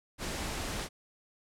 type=noise; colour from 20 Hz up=pink; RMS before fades=-36 dBFS; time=0.18-0.89 s; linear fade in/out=50 ms; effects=low-pass 10000 Hz 12 dB/octave